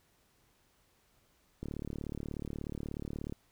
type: click train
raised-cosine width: 3 ms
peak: -26 dBFS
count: 63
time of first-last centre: 1.63-3.324 s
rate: 36.6 Hz
effects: pink hiss -70 dBFS RMS until 3.51 s